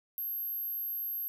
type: tone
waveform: sine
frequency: 12544 Hz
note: G9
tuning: in tune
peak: -33 dBFS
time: 0.18-1.28 s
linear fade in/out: 0 ms
effects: none